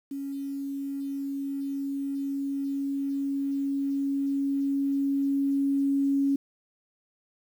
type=tone with level ramp; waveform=sine; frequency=277.2 Hz; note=C#4; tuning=in tune; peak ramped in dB=-31 to -21 dBFS; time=0.11-6.36 s; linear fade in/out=5 ms; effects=9-bit